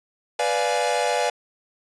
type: chord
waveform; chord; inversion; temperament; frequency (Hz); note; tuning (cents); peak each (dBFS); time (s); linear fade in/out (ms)
45% pulse; B diminished seventh; none; equal with one note detuned; 493.9 / 587.3 / 698.5 / 839.8; B4 / D5 / F5 / Ab5; 0 / 0 / 0 / +19; -26; 0.39-1.3; 5
effects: resampled to 22050 Hz